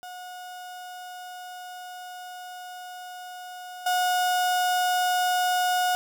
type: tone with level steps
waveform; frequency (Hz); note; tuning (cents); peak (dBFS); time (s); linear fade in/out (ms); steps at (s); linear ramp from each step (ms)
35% pulse; 726; F#5; -33; -36 / -20; 0.03-5.95; 0; 3.86; 5
effects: none